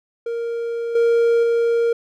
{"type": "tone with level steps", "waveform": "triangle", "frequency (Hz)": 466.2, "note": "A#4", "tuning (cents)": 0, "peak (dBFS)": [-20, -11, -13], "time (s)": [0.26, 1.93], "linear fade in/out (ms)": 5, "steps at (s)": [0.95, 1.43], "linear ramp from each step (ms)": 5, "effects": []}